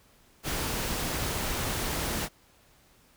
pink noise, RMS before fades -31 dBFS, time 0.43-2.29 s, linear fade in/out 50 ms, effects pink hiss -61 dBFS RMS until 3.16 s

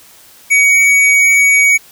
triangle tone with hard clipping, 2251 Hz, C#7, 26 cents sharp, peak -8 dBFS, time 0.5-1.78 s, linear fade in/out 20 ms, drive 14 dB, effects white hiss -42 dBFS RMS until 1.91 s

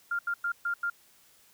sine tone bursts at uneven times, 1399 Hz, F6, 3 cents sharp, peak -27 dBFS, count 5, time 0.11-0.19 / 0.27-0.34 / 0.44-0.52 / 0.65-0.74 / 0.83-0.9 s, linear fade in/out 5 ms, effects white hiss -61 dBFS RMS until 1.53 s

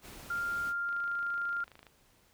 pink noise, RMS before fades -49 dBFS, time 0.01-0.74 s, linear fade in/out 50 ms
sine tone, 1396.9 Hz, F6, in tune, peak -31 dBFS, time 0.3-1.64 s, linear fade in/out 5 ms
click train, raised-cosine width 0.3 ms, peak -36 dBFS, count 27, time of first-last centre 0.89-1.867 s, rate 26.6 Hz
effects pink hiss -66 dBFS RMS until 2.33 s

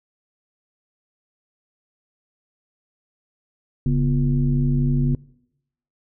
sine tone with frequency modulation, 140.3 Hz, C#3, 21 cents sharp, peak -16 dBFS, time 3.86-5.15 s, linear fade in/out 2 ms, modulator 104 Hz, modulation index 0.98, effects noise-tail reverb RT60 0.8 s tail -22 dB re dry

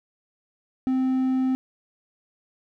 triangle tone, 260 Hz, C4, 11 cents flat, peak -18 dBFS, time 0.87-1.55 s, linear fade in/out 0 ms, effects none

